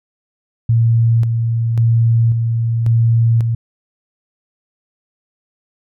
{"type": "tone with tremolo", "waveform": "sine", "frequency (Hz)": 115.3, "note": "A#2", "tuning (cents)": -19, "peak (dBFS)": -9, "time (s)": [0.69, 3.55], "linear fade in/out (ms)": 5, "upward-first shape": "square", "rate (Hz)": 0.92, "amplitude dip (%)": 40, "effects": []}